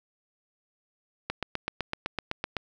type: click train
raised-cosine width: 0.3 ms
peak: -13 dBFS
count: 11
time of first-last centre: 1.3-2.567 s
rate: 7.89 Hz
effects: none